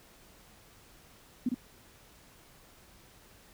sine tone with echo, 246.9 Hz, B3, in tune, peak -25 dBFS, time 1.46-1.49 s, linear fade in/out 5 ms, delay 55 ms, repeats 1, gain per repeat -3 dB, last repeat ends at 1.545 s, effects pink hiss -58 dBFS RMS until 3.53 s

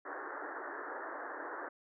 white band-pass noise, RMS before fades -43 dBFS, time 0.05-1.69 s, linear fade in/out 10 ms, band 280 to 1800 Hz, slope 96 dB/octave, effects none

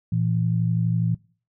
sine tone pair together, 115.37 / 167.5 Hz, A#2 / E3, -17 / +28 cents, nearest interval tritone, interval 645 cents, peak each -22 / -23 dBFS, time 0.12-1.15 s, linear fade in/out 5 ms, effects noise-tail reverb RT60 0.4 s tail -21 dB re dry

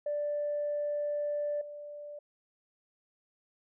sine tone with level steps, 587.3 Hz, D5, in tune, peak -29 / -41 dBFS, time 0.06-2.19 s, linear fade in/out 5 ms, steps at 1.61 s, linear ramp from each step 5 ms, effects tanh soft clip ceiling -25 dBFS

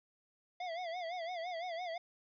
square tone with vibrato, 693 Hz, F5, 14 cents flat, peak -39 dBFS, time 0.6-1.98 s, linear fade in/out 5 ms, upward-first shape sine, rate 5.9 Hz, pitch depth 110 cents each way, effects resampled to 11025 Hz + 12-bit

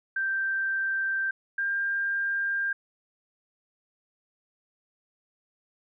sine tone pair in turn, 1568 / 1597.3 Hz, G6 / G6, 0 / +32 cents, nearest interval unison, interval 32 cents, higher second, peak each -25 dBFS, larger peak neither, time 0.16-1.31 / 1.58-2.73 s, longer neither, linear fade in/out 5 ms, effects none

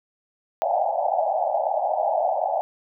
white band-pass noise, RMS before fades -23 dBFS, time 0.62-2.61 s, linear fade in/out 0 ms, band 580 to 840 Hz, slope 96 dB/octave, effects none

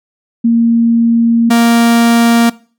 sine / 45% pulse tone pair in turn, 231.8 / 233.3 Hz, A#3 / A#3, -10 / +2 cents, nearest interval unison, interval 12 cents, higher second, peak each -6 dBFS, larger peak neither, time 0.44-1.5 / 1.5-2.5 s, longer first, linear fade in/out 10 ms, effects noise-tail reverb RT60 0.4 s tail -21 dB re dry

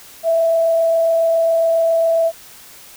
sine tone with frequency modulation, 660 Hz, E5, 2 cents sharp, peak -12 dBFS, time 0.23-2.32 s, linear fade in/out 50 ms, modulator 27.3 Hz, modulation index 0.23, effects white hiss -41 dBFS RMS until 2.96 s

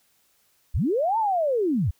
sine linear two-way sweep, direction up then down, 32.29 to 921 to 63.6 Hz, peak -20 dBFS, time 0.74-1.91 s, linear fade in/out 10 ms, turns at 1.18 s, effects white hiss -65 dBFS RMS until 1.99 s

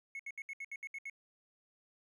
triangle tone bursts, 2190 Hz, C#7, 22 cents flat, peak -38 dBFS, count 9, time 0.15-1.098 s, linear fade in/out 2 ms, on 44 ms, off 69 ms, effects tanh soft clip ceiling -34 dBFS

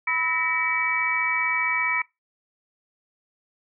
sine tone cluster, 989 / 1293 / 1848 / 1963 / 2286 Hz, B5 / E6 / A#6 / B6 / D7, +2 / -34 / -16 / -11 / -47 cents, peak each -30 / -31 / -31 / -32 / -23 dBFS, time 0.07-2.02 s, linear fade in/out 5 ms, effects noise-tail reverb RT60 0.2 s tail -21 dB re dry

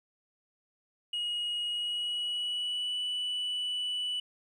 sine tone with pitch glide, 2890 to 2966 Hz, F#7 to F#7, -41 to +4 cents, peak -28 dBFS, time 1.13-4.2 s, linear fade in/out 5 ms, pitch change +45 cents, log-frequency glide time 1.67-2.98 s, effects tanh soft clip ceiling -29 dBFS + 11-bit

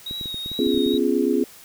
triangle tone with vibrato, 3800 Hz, A#7, 33 cents sharp, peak -27 dBFS, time 0.06-0.98 s, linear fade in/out 5 ms, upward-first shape triangle, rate 2.3 Hz, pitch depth 36 cents each way
clicks, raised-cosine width 3 ms, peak -23 dBFS, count 11, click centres 0.111 / 0.212 / 0.258 / 0.344 / 0.461 / 0.516 / 0.668 / 0.745 / 0.775 / 0.863 / 0.942 s
sine chord, C# dominant seventh, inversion third, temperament just, 249.5 / 277.2 / 346.5 / 415.8 Hz, B3 / C#4 / E#4 / G#4, +18 / 0 / -14 / +2 cents, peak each -23 dBFS, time 0.59-1.44 s, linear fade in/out 2 ms
effects white hiss -46 dBFS RMS until 1.64 s

